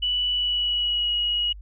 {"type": "tone with pitch glide", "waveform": "sine", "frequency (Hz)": [2960, 2901], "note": ["F#7", "F#7"], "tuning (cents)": [0, -35], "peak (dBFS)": -21, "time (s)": [0.02, 1.53], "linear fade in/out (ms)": 10, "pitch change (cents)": -35, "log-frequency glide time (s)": [0.32, 1.13], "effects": ["added 50 Hz sine -38 dBFS peak until 1.61 s"]}